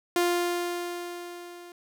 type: tone with level ramp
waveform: sawtooth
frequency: 350 Hz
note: F4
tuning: 4 cents sharp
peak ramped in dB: -17 to -40 dBFS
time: 0.16-1.72 s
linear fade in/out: 2 ms
effects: none